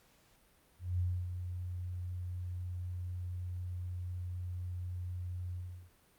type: tone with ADSR envelope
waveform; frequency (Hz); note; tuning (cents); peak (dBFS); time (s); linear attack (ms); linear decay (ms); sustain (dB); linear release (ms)
sine; 89.6; F2; +45; -29; 0.79-5.91; 200; 280; -8; 380
effects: pink hiss -67 dBFS RMS until 6.18 s + Opus 48 kbps